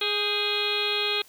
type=harmonic tone with a mistuned harmonic; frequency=415.3 Hz; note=G#4; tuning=in tune; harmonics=1 / 2 / 3 / 4 / 5 / 6 / 7 / 8 / 9 / 10; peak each=-31 / -39 / -36 / -38 / -38 / -30 / -39 / -29 / -31 / -33 dBFS; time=0.01-1.22 s; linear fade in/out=5 ms; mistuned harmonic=4; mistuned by=-83 cents; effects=white hiss -54 dBFS RMS until 1.28 s